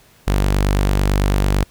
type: tone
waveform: sawtooth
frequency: 49 Hz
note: G1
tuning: in tune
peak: -10 dBFS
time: 0.27-1.64 s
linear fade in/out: 10 ms
effects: pink hiss -51 dBFS RMS until 1.7 s

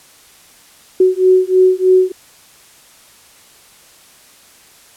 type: beating tone pair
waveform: sine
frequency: 370 / 373.2 Hz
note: F#4 / F#4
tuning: 0 / +15 cents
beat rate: 3.2 Hz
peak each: -11 dBFS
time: 1-2.12 s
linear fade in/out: 5 ms
effects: white hiss -45 dBFS RMS until 4.96 s + low-pass 12000 Hz 12 dB/octave

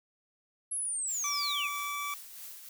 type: linear sweep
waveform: sine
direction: down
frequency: 11090 to 2188 Hz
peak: -31 dBFS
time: 0.71-1.69 s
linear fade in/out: 10 ms
type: noise with tremolo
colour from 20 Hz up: blue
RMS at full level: -44 dBFS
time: 1.08-2.69 s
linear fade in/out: 2 ms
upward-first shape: triangle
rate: 3.1 Hz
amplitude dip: 50%
type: tone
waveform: 25% pulse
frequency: 1155 Hz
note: D6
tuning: 29 cents flat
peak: -30 dBFS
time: 1.24-2.14 s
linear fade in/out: 2 ms
effects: none

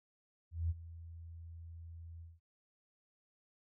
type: tone with ADSR envelope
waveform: sine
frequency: 83.3 Hz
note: E2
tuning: 19 cents sharp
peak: -30 dBFS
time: 0.51-2.4 s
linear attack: 190 ms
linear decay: 31 ms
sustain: -17 dB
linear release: 190 ms
effects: none

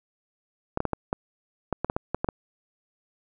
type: clicks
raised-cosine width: 1 ms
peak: -11 dBFS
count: 12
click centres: 0.774 / 0.804 / 0.853 / 0.933 / 1.129 / 1.727 / 1.846 / 1.899 / 1.965 / 2.146 / 2.245 / 2.288 s
effects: none

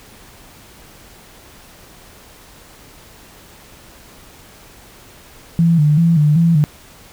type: tone with vibrato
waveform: sine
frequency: 158.2 Hz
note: D#3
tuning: 29 cents sharp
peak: -9 dBFS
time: 5.59-6.64 s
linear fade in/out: 0 ms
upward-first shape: square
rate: 2.6 Hz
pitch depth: 99 cents each way
effects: pink hiss -43 dBFS RMS until 7.12 s

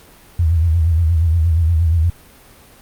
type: tone with vibrato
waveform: sine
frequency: 82.41 Hz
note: E2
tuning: in tune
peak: -11 dBFS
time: 0.39-2.1 s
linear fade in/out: 5 ms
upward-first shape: sine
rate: 8.5 Hz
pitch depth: 95 cents each way
effects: pink hiss -45 dBFS RMS until 2.81 s + Opus 48 kbps

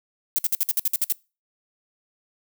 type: noise bursts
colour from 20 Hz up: violet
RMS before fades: -21 dBFS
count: 10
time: 0.36-1.123 s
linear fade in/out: 0 ms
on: 25 ms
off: 57 ms
effects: noise-tail reverb RT60 0.3 s tail -24 dB re dry

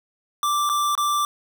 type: tone with dropouts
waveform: square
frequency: 1174.7 Hz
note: D6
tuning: in tune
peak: -20 dBFS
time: 0.43-1.25 s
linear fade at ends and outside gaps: 1 ms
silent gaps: 0.692-0.697 / 0.952-0.977 s
effects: none

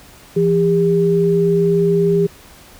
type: tone pair together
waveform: sine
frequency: 169.07 / 401.8 Hz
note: E3 / G4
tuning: +44 / +43 cents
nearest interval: octave + minor third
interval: 1499 cents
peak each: -16 / -13 dBFS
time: 0.36-2.27 s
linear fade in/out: 10 ms
effects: pink hiss -43 dBFS RMS until 2.79 s

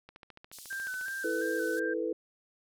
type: click train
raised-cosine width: 0.3 ms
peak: -33 dBFS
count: 15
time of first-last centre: 0.09-1.083 s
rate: 14.1 Hz
type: band-pass noise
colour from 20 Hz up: white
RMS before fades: -49 dBFS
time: 0.52-1.8 s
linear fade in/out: 10 ms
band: 3600 to 13000 Hz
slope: 24 dB/octave
type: tone with vibrato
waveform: sine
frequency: 1546 Hz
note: G6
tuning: 24 cents flat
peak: -34 dBFS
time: 0.7-1.94 s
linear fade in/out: 10 ms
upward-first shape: square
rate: 2.8 Hz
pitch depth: 39 cents each way
type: chord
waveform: sine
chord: E suspended fourth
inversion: none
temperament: just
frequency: 329.6 / 439.5 / 494.4 Hz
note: E4 / A4 / B4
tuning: 0 / -2 / +2 cents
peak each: -34 dBFS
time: 1.24-2.13 s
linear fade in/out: 5 ms
effects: none

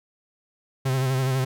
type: tone with vibrato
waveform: 45% pulse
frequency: 131.3 Hz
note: C3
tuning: 6 cents sharp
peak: -21 dBFS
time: 0.85-1.45 s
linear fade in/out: 10 ms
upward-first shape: sine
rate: 12 Hz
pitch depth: 42 cents each way
effects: none

